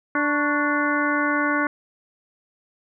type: harmonic tone with a mistuned harmonic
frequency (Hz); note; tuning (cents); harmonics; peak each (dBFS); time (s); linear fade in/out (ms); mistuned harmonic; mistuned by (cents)
293.7; D4; 0; 1 / 2 / 3 / 4 / 5 / 6 / 7; -24 / -29 / -32 / -26 / -24 / -30 / -31; 0.15-1.67; 2; 4; -86
effects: none